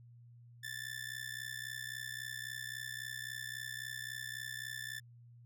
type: tone with amplitude modulation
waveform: sawtooth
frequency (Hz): 1760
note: A6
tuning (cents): 0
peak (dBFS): -34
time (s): 0.63-5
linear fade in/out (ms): 10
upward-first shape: sine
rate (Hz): 63.7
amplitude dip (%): 90
effects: added 119 Hz sine -55 dBFS peak until 5.45 s